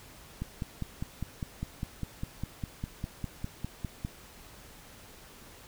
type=click train; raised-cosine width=5 ms; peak=-21 dBFS; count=19; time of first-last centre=0.42-4.049 s; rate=4.96 Hz; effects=pink hiss -52 dBFS RMS until 5.67 s